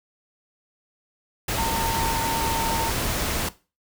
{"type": "tone in noise", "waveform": "sine", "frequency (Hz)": 910, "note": "A#5", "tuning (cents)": -42, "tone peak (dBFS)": -24, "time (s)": [1.58, 2.9], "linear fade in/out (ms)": 5, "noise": "pink", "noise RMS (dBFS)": -26, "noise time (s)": [1.48, 3.49], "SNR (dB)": -1, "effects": ["noise-tail reverb RT60 0.3 s tail -17 dB re dry"]}